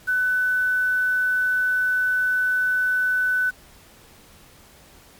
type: tone with quantisation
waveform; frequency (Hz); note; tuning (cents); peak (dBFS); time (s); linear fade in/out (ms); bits
sine; 1500; F#6; +23; -18; 0.07-3.51; 20; 7
effects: pink hiss -50 dBFS RMS until 5.19 s + MP3 96 kbps